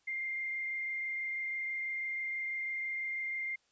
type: tone with frequency modulation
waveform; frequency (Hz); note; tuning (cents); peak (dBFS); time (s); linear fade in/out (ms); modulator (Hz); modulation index
sine; 2107; C7; +12; -34; 0.07-3.56; 10; 26.1; 0.84
effects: white hiss -73 dBFS RMS until 3.71 s + resampled to 16000 Hz